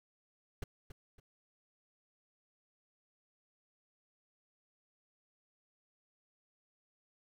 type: noise with echo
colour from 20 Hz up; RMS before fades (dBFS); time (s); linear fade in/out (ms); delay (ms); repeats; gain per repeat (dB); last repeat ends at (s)
brown; -37; 0.62-0.64; 5; 280; 2; -10; 1.2
effects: none